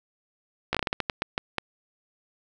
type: slowing click train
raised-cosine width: 0.3 ms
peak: -9 dBFS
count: 12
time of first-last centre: 0.73-1.583 s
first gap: 16 ms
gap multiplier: 1.29
effects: none